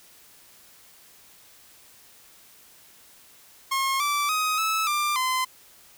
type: tone with pitch steps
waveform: sawtooth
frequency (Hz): 1077 / 1164 / 1257 / 1303 / 1189 / 1029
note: C6 / D6 / D#6 / E6 / D6 / C6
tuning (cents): +50 / -16 / +17 / -20 / +21 / -29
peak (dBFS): -19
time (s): 3.71-5.45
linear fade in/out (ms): 10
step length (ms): 290
effects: white hiss -53 dBFS RMS until 5.97 s